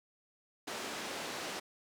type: band-pass noise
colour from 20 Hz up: pink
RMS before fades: -41 dBFS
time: 0.67-1.6 s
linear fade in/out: 10 ms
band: 310 to 7000 Hz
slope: 12 dB/octave
effects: none